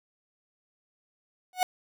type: tone with exponential growth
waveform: 45% pulse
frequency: 735 Hz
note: F#5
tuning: 12 cents flat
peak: -18 dBFS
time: 1.53-1.63 s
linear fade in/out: 1 ms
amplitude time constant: 21 ms
effects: none